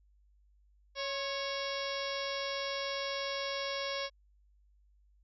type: harmonic tone with a mistuned harmonic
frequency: 554.4 Hz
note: C#5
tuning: in tune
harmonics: 1 / 2 / 3 / 4 / 5 / 6 / 7 / 8 / 9 / 10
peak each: -38 / -42 / -45 / -43 / -47 / -44 / -46 / -48 / -47 / -44 dBFS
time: 0.95-4.1 s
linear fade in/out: 50 ms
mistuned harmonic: 2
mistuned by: -44 cents
effects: added 50 Hz sine -63 dBFS peak until 5.23 s